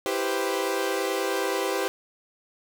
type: chord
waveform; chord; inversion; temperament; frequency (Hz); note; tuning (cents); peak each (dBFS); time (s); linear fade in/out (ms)
sawtooth; C major seventh; first; equal; 329.6 / 392 / 493.9 / 523.3; E4 / G4 / B4 / C5; 0 / 0 / 0 / 0; -29 / -24 / -28 / -27; 0.06-1.88; 0
effects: none